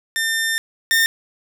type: tone pair in turn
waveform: sawtooth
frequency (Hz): 1800 / 1814.6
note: A6 / A#6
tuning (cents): +39 / -47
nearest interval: unison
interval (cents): 14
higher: second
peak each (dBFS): -15 / -10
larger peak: second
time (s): 0.16-0.58 / 0.91-1.06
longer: first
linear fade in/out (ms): 0
effects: none